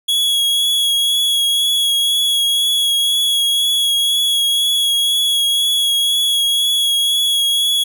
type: tone with vibrato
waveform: 45% pulse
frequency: 3341 Hz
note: G#7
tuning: 10 cents sharp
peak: -13 dBFS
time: 0.08-7.84 s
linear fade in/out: 10 ms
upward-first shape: triangle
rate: 2 Hz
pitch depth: 22 cents each way
effects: none